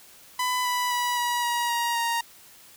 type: tone with pitch steps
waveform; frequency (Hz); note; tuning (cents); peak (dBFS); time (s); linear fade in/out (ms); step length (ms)
sawtooth; 1000 / 988.5 / 977.2 / 965.9 / 954.8 / 943.9 / 933; B5 / B5 / B5 / B5 / A#5 / A#5 / A#5; +21 / +1 / -19 / -39 / +41 / +21 / +1; -20; 0.39-2.21; 5; 260
effects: white hiss -51 dBFS RMS until 2.76 s